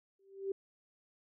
sine tone with exponential growth, 390.1 Hz, G4, 8 cents flat, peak -30 dBFS, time 0.19-0.52 s, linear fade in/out 5 ms, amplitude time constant 70 ms, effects none

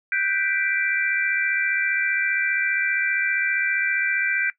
sine chord, G major seventh, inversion third, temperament equal with one note detuned, 1492.9 / 1568 / 1975.5 / 2349 Hz, F#6 / G6 / B6 / D7, +15 / 0 / 0 / 0 cents, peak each -29 / -24 / -27 / -26 dBFS, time 0.12-4.5 s, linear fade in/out 2 ms, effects noise-tail reverb RT60 0.1 s tail -18 dB re dry

